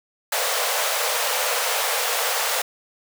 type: high-pass noise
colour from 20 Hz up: pink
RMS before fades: -23 dBFS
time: 0.32-2.62 s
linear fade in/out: 5 ms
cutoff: 460 Hz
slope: 96 dB/octave
effects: none